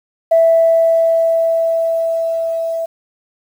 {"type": "tone with level ramp", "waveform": "sine", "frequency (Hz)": 659.3, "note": "E5", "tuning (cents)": 0, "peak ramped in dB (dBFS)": [-6, -17], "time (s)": [0.31, 2.86], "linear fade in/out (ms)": 10, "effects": ["tanh soft clip ceiling -2 dBFS", "7-bit"]}